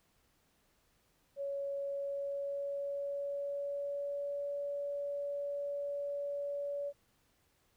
sine tone with pitch glide, 559 to 570.1 Hz, C#5 to C#5, +14 to +48 cents, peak -35 dBFS, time 1.36-6.93 s, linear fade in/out 50 ms, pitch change +34 cents, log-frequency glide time 1.73-4.48 s, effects pink hiss -73 dBFS RMS until 7.76 s

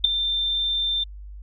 sine tone with ADSR envelope, 3578 Hz, A7, 28 cents sharp, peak -9 dBFS, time 0.04-1.04 s, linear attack 6 ms, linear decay 9 ms, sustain -12 dB, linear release 9 ms, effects added 50 Hz sine -36 dBFS peak until 1.42 s

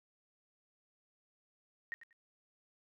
sine tone with echo, 1864.7 Hz, A#6, in tune, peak -37 dBFS, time 1.92-1.94 s, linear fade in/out 0 ms, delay 94 ms, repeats 2, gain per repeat -14 dB, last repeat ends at 2.128 s, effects none

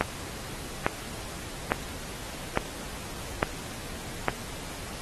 click train, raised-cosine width 0.5 ms, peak -7 dBFS, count 6, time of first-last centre 0.01-4.284 s, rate 1.17 Hz, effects pink hiss -40 dBFS RMS until 5.01 s + AAC 32 kbps

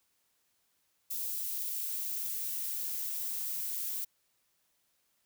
violet noise with high-pass filter sweep, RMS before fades -36 dBFS, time 1.1-4.05 s, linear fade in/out 10 ms, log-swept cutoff 3000 to 400 Hz, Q 0.79, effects white hiss -75 dBFS RMS until 5.25 s

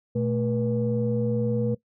sine tone cluster, 119.9 / 220.3 / 482.1 Hz, A#2 / A3 / B4, +49 / +2 / -42 cents, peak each -26 dBFS, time 0.15-1.75 s, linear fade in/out 10 ms, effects noise-tail reverb RT60 0.1 s tail -19 dB re dry + tanh soft clip ceiling -14 dBFS

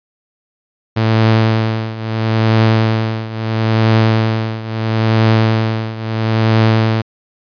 sawtooth tone with tremolo, 111.2 Hz, A2, 19 cents sharp, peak -4 dBFS, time 0.96-7.02 s, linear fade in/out 10 ms, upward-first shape triangle, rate 0.75 Hz, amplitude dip 85%, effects resampled to 11025 Hz

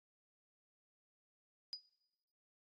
sine tone with exponential decay, 4932 Hz, D#8, 16 cents flat, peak -37 dBFS, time 1.73-1.84 s, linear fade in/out 0 ms, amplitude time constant 23 ms, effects noise-tail reverb RT60 0.9 s tail -20 dB re dry + AAC 32 kbps

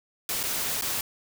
white noise with dropouts, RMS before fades -29 dBFS, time 0.29-1.01 s, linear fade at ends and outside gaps 2 ms, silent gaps 0.431-0.436 / 0.812-0.821 s, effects none

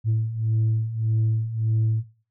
sine beating tone pair, 109.7 / 111.4 Hz, A2 / A2, -5 / +22 cents, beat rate 1.7 Hz, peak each -24 / -20 dBFS, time 0.04-2.04 s, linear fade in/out 50 ms, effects noise-tail reverb RT60 0.4 s tail -19 dB re dry + tanh soft clip ceiling -16 dBFS

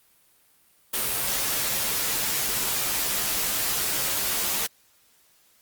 white noise with comb filter, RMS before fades -26 dBFS, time 0.93-4.67 s, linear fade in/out 10 ms, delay 12 ms, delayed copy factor -0.6, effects white hiss -61 dBFS RMS until 5.61 s + Opus 32 kbps

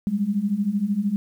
sine beating tone pair, 194.9 / 207.9 Hz, G3 / G#3, -10 / +2 cents, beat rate 13 Hz, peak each -25 / -22 dBFS, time 0.07-1.16 s, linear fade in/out 0 ms, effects 9-bit

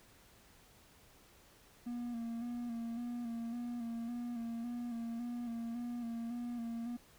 triangle tone with vibrato, 235.8 Hz, A#3, 20 cents sharp, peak -36 dBFS, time 1.86-6.97 s, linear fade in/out 10 ms, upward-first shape square, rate 1.8 Hz, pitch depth 33 cents each way, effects pink hiss -63 dBFS RMS until 7.18 s

